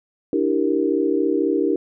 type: chord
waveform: sine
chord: E half-diminished seventh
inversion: third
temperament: equal with one note detuned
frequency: 293.7 / 327.9 / 392 / 466.2 Hz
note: D4 / E4 / G4 / Bb4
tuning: 0 / -9 / 0 / 0 cents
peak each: -22 / -22 / -22 / -24 dBFS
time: 0.33-1.76 s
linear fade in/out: 2 ms
effects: none